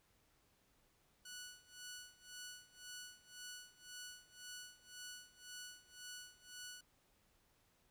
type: tone with tremolo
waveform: 10% pulse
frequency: 1475 Hz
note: F#6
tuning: 6 cents flat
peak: -40 dBFS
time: 1.25-6.81 s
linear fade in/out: 5 ms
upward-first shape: sine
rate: 1.9 Hz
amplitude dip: 90%
effects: pink hiss -75 dBFS RMS until 7.9 s